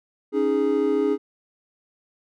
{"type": "chord", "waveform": "triangle", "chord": "C# suspended second", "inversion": "none", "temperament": "equal", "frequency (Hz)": [277.2, 311.1, 415.3], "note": ["C#4", "D#4", "G#4"], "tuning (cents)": [0, 0, 0], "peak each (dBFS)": [-23, -23, -19], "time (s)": [0.32, 1.18], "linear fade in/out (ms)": 50, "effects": []}